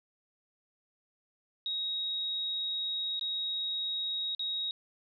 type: tone with dropouts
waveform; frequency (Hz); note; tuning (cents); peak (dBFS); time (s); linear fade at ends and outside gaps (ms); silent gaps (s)
sine; 3786; A#7; +26; -31; 1.66-4.71; 1; 3.195-3.211 / 4.349-4.394
effects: none